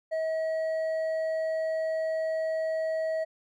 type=tone with hard clipping; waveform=sine; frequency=640 Hz; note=D#5; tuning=49 cents sharp; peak=-28 dBFS; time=0.11-3.25 s; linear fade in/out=20 ms; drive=4 dB; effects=none